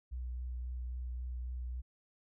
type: tone with vibrato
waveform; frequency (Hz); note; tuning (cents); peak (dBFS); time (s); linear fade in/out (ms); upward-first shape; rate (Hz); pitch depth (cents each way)
sine; 61.74; B1; 0; -37; 0.11-1.82; 20; triangle; 3.7; 20
effects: none